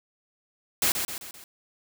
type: noise with echo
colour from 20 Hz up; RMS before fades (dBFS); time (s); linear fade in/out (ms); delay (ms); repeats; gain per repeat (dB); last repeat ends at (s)
white; -23; 0.82-0.92; 2; 130; 4; -6; 1.44
effects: none